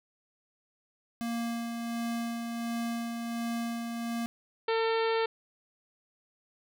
square tone with tremolo, 233.1 Hz, A#3, in tune, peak -31 dBFS, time 1.21-4.26 s, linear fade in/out 0 ms, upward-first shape sine, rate 1.4 Hz, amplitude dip 35%
harmonic tone, 451.1 Hz, A4, 43 cents sharp, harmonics 1 / 2 / 3 / 4 / 5 / 6 / 7 / 8 / 9 / 10, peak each -27 / -33 / -37 / -39 / -41 / -43 / -44 / -45 / -46 / -47 dBFS, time 4.68-5.26 s, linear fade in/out 5 ms
effects none

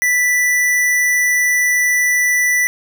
square tone, 1975.5 Hz, B6, in tune, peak -13 dBFS, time 0.02-2.67 s, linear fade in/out 0 ms, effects none

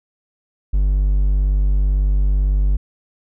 triangle tone, 49 Hz, G1, in tune, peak -11 dBFS, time 0.73-2.77 s, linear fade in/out 10 ms, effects none

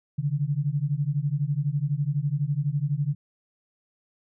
sine beating tone pair, 138.59 / 150.59 Hz, C#3 / D3, 0 / +44 cents, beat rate 12 Hz, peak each -26 dBFS, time 0.18-3.15 s, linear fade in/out 10 ms, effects none

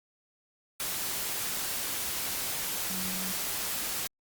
sine tone in noise, 186.5 Hz, F#3, 14 cents sharp, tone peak -38 dBFS, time 2.9-3.32 s, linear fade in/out 0 ms, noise white, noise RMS -33 dBFS, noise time 0.8-4.07 s, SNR -8 dB, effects Opus 48 kbps

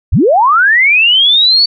sine linear sweep, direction up, 38.78 to 4525 Hz, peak -5 dBFS, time 0.12-1.66 s, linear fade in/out 10 ms, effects none

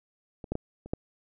clicks, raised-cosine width 2 ms, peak -27 / -16 / -17 / -30 / -15 dBFS, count 5, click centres 0.442 / 0.52 / 0.554 / 0.86 / 0.935 s, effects none

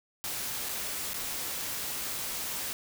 white noise with dropouts, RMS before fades -35 dBFS, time 0.24-2.73 s, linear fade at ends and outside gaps 0 ms, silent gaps 0.688-0.692 / 1.134-1.142 s, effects none

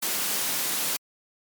white high-pass noise, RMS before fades -27 dBFS, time 0.02-0.97 s, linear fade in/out 10 ms, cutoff 140 Hz, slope 96 dB/octave, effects MP3 96 kbps

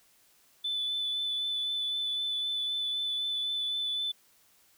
sine tone with vibrato, 3496 Hz, A7, 12 cents flat, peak -28 dBFS, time 0.64-4.12 s, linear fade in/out 10 ms, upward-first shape sine, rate 3.9 Hz, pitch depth 14 cents each way, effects tanh soft clip ceiling -25 dBFS + white hiss -64 dBFS RMS until 4.77 s

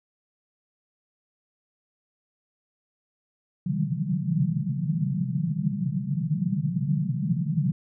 pink band-pass noise, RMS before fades -26 dBFS, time 3.66-7.72 s, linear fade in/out 2 ms, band 130 to 200 Hz, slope 96 dB/octave, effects none

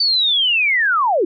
sine linear sweep, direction down, 4600 to 311.8 Hz, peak -13 dBFS, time 0-1.25 s, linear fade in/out 5 ms, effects none

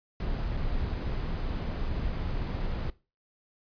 brown noise with dropouts, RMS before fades -31 dBFS, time 0.2-2.9 s, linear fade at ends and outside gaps 1 ms, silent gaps 0.569-0.573 s, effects noise-tail reverb RT60 0.3 s tail -19 dB re dry + resampled to 11025 Hz

